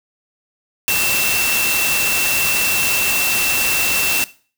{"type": "tone in noise", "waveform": "sine", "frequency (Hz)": 2687, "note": "E7", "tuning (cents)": 33, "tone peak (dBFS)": -19, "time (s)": [0.88, 4.24], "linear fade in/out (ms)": 0, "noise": "white", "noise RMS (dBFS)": -19, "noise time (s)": [0.88, 4.24], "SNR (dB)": -3, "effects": ["noise-tail reverb RT60 0.4 s tail -18 dB re dry"]}